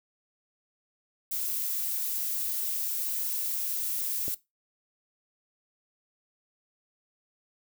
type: noise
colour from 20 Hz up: violet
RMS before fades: -31 dBFS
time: 1.31-4.35 s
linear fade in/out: 10 ms
type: click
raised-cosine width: 2 ms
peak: -26 dBFS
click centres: 4.281 s
effects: noise-tail reverb RT60 0.2 s tail -18 dB re dry